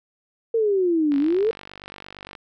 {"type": "exponential two-way sweep", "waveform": "sine", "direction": "down then up", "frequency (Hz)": [465, 274.6, 465], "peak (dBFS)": -17, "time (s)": [0.54, 1.51], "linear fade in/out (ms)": 5, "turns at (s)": 1.18}
{"type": "click train", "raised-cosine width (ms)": 0.3, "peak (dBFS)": -22, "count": 61, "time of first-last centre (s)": [1.12, 2.352], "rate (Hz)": 48.7}
{"effects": []}